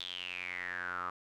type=tone with band-pass filter sweep; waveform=sawtooth; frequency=89.9 Hz; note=F#2; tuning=49 cents flat; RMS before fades=-40 dBFS; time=0-1.1 s; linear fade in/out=5 ms; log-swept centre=3600 to 1200 Hz; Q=9.6; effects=none